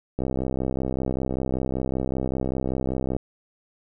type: click train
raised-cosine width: 2 ms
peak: -13 dBFS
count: 195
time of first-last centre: 0.19-3.165 s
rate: 65.2 Hz
effects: none